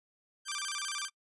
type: tone with vibrato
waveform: 10% pulse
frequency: 1357 Hz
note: E6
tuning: 50 cents sharp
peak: -26 dBFS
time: 0.45-1.1 s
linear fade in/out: 50 ms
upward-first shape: square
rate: 15 Hz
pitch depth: 250 cents each way
effects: noise-tail reverb RT60 0.1 s tail -25 dB re dry + resampled to 24000 Hz